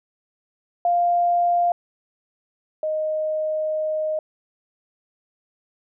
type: tone pair in turn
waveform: sine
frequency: 698.5 / 621 Hz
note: F5 / D#5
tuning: 0 / -3 cents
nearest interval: major second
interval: 203 cents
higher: first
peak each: -16 / -21 dBFS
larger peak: first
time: 0.85-1.72 / 2.83-4.19 s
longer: second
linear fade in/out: 2 ms
effects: none